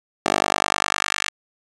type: tone with high-pass filter sweep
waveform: 10% pulse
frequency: 49.92 Hz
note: G1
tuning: 32 cents sharp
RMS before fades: -22 dBFS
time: 0.26-1.3 s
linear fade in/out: 0 ms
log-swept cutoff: 490 to 2000 Hz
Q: 1.2
effects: resampled to 22050 Hz + 7-bit